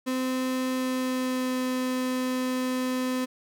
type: tone with pitch glide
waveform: 35% pulse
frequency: 257.7 to 255.2 Hz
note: C4 to C4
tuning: -26 to -43 cents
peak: -24 dBFS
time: 0.06-3.26 s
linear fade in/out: 20 ms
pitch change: -17 cents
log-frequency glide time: 0.68-1.57 s
effects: none